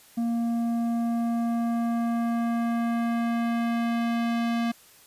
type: tone with low-pass filter sweep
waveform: square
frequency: 233.1 Hz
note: A#3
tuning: in tune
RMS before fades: -26 dBFS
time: 0.17-4.72 s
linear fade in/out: 10 ms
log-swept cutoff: 500 to 4000 Hz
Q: 0.83
effects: white hiss -54 dBFS RMS until 5.06 s + resampled to 32000 Hz

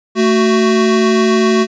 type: tone pair together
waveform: square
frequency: 221.8 / 372.2 Hz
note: A3 / F#4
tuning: +14 / +10 cents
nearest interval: major sixth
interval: 896 cents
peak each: -13 dBFS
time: 0.15-1.67 s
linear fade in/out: 50 ms
effects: resampled to 16000 Hz

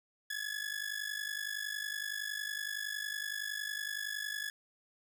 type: ring-modulated tone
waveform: sawtooth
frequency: 1700 Hz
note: G#6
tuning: 40 cents sharp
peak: -30 dBFS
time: 0.3-4.5 s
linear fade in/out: 2 ms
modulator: 25.4 Hz
effects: none

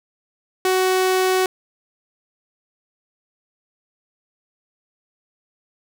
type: tone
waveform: sawtooth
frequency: 373.2 Hz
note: F#4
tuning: 15 cents sharp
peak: -12 dBFS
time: 0.65-1.46 s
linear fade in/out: 2 ms
effects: none

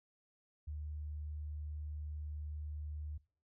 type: tone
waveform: sine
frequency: 75.2 Hz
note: D2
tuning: 42 cents sharp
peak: -40 dBFS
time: 0.67-3.18 s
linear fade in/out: 10 ms
effects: noise-tail reverb RT60 0.4 s tail -21 dB re dry

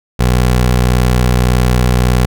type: tone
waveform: 20% pulse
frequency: 61.74 Hz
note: B1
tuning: in tune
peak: -4 dBFS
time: 0.19-2.26 s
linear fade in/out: 10 ms
effects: none

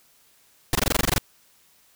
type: noise bursts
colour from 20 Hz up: pink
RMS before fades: -20 dBFS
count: 11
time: 0.73-1.182 s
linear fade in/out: 2 ms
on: 22 ms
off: 21 ms
effects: white hiss -59 dBFS RMS until 1.95 s

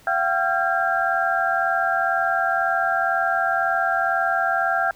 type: tone cluster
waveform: sine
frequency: 684 / 766 / 1372 / 1607 Hz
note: F5 / G5 / F6 / G6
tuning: -36 / -40 / -31 / +43 cents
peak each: -24 dBFS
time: 0.07-4.91 s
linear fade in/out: 2 ms
effects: pink hiss -52 dBFS RMS until 4.95 s

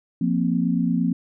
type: chord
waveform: sine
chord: F suspended fourth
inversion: none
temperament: equal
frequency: 174.61 / 233.1 / 261.6 Hz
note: F3 / Bb3 / C4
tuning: 0 / 0 / 0 cents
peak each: -22 / -23 / -24 dBFS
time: 0.21-1.13 s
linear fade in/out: 5 ms
effects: none

